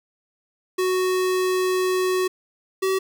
square tone pair in turn, 370 / 381.1 Hz, F#4 / G4, 0 / -49 cents, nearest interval minor second, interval 51 cents, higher second, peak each -20 dBFS, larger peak neither, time 0.78-2.28 / 2.82-2.99 s, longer first, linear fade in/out 10 ms, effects 9-bit

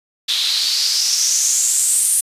white noise with band-pass filter sweep, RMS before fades -17 dBFS, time 0.28-2.21 s, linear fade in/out 10 ms, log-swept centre 3600 to 9600 Hz, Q 5, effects resampled to 32000 Hz

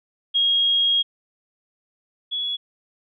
sine tone pair in turn, 3272 / 3376 Hz, G#7 / G#7, -26 / +28 cents, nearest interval minor second, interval 54 cents, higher second, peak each -16 / -23 dBFS, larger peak first, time 0.34-1.03 / 2.31-2.57 s, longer first, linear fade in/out 20 ms, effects none

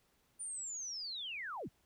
sine linear sweep, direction down, 9397 to 43.14 Hz, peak -40 dBFS, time 0.39-1.69 s, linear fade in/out 20 ms, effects pink hiss -74 dBFS RMS until 1.85 s

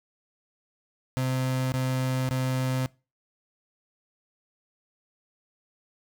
35% pulse tone bursts, 129.6 Hz, C3, 16 cents flat, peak -23 dBFS, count 3, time 1.17-2.86 s, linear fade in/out 0 ms, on 550 ms, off 20 ms, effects noise-tail reverb RT60 0.3 s tail -23 dB re dry

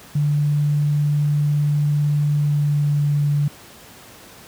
sine tone with pitch glide, 147 to 145.31 Hz, D3 to D3, +2 to -18 cents, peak -15 dBFS, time 0.15-3.48 s, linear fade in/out 5 ms, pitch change -20 cents, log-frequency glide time 2.26-3.24 s, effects pink hiss -43 dBFS RMS until 4.47 s + high-pass 80 Hz 12 dB/octave

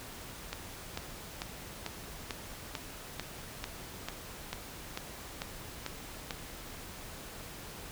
click train, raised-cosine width 0.2 ms, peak -18 dBFS, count 14, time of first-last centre 0.53-6.308 s, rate 2.25 Hz, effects pink hiss -46 dBFS RMS until 7.91 s

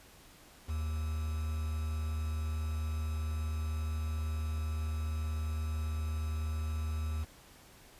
triangle tone with quantisation, 77.78 Hz, D#2, in tune, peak -30 dBFS, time 0.68-7.25 s, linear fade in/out 20 ms, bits 8, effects pink hiss -57 dBFS RMS until 7.99 s + resampled to 32000 Hz

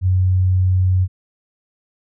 sine tone, 92.5 Hz, F#2, in tune, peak -12 dBFS, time 0.01-1.08 s, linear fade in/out 50 ms, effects none

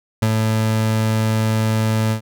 30% pulse tone with ADSR envelope, 110 Hz, A2, in tune, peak -10 dBFS, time 0.22-2.21 s, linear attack 6 ms, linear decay 51 ms, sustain -3 dB, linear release 94 ms, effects none

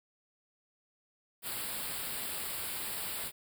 white band-stop noise, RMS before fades -38 dBFS, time 1.42-3.32 s, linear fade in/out 50 ms, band 5000 to 7600 Hz, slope 96 dB/octave, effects none

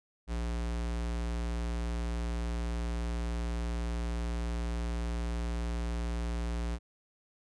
square tone, 58.27 Hz, A#1, in tune, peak -32 dBFS, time 0.27-6.79 s, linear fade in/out 50 ms, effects resampled to 22050 Hz

